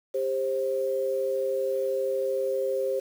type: tone pair together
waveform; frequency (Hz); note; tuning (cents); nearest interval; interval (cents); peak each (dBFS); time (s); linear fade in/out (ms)
sine; 397.5 / 530.1; G4 / C5; +24 / +23; perfect fourth; 499; -29 / -26; 0.14-3; 10
effects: 8-bit